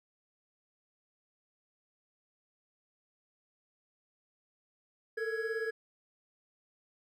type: tone cluster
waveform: triangle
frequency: 441.8 / 459.3 / 1670 Hz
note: A4 / A#4 / G#6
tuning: +7 / -26 / +9 cents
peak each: -34 / -36 / -36 dBFS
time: 5.17-5.71 s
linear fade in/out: 10 ms
effects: none